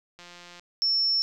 click train, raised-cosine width 0.2 ms, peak -29 dBFS, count 72, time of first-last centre 0.19-0.596 s, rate 175 Hz
sine tone, 5400 Hz, E8, 41 cents sharp, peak -21 dBFS, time 0.82-1.22 s, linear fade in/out 0 ms
effects none

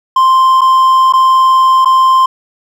triangle tone with dropouts, 1046.5 Hz, C6, in tune, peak -3 dBFS, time 0.16-2.26 s, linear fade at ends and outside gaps 5 ms, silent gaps 0.61-0.615 / 1.125-1.135 / 1.848-1.856 s, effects none

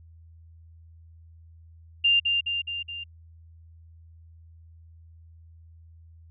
sine tone with echo, 2794 Hz, F7, in tune, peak -17 dBFS, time 2.04-2.2 s, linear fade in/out 10 ms, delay 210 ms, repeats 4, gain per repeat -4 dB, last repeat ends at 3.04 s, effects added 82 Hz sine -48 dBFS peak until 6.3 s

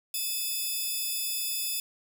5% pulse tone cluster, 2581 / 3504 / 4957 Hz, E7 / A7 / D#8, -37 / -8 / -7 cents, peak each -26 dBFS, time 0.14-1.8 s, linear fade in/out 2 ms, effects none

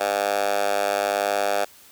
10% pulse tone with high-pass filter, 101 Hz, G#2, 48 cents flat, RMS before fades -23 dBFS, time 0-1.65 s, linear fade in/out 10 ms, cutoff 680 Hz, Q 2.7, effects white hiss -50 dBFS RMS until 1.91 s

